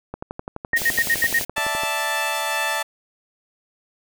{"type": "click train", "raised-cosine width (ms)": 1, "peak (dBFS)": -16, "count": 21, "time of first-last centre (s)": [0.14, 1.835], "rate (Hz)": 11.8}
{"type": "tone bursts", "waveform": "sine", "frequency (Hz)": 1858, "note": "A#6", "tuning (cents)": -6, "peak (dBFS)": -15, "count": 6, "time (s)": [0.73, 1.39], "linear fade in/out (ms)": 5, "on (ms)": 50, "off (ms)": 72}
{"type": "band-stop noise", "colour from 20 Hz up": "white", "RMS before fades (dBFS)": -27, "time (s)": [0.76, 1.45], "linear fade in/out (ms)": 10, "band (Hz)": [800, 1600], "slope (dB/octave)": 48}
{"type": "chord", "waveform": "15% pulse", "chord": "D suspended second", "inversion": "none", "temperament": "equal", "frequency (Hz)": [587.3, 659.3, 880], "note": ["D5", "E5", "A5"], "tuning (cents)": [0, 0, 0], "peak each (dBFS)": [-23, -22, -17], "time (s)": [1.56, 2.83], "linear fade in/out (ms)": 10}
{"effects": []}